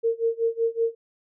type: tone with tremolo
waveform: sine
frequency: 458.4 Hz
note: A#4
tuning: 29 cents flat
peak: -18 dBFS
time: 0.03-0.95 s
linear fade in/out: 20 ms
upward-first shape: sine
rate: 5.3 Hz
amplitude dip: 95%
effects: none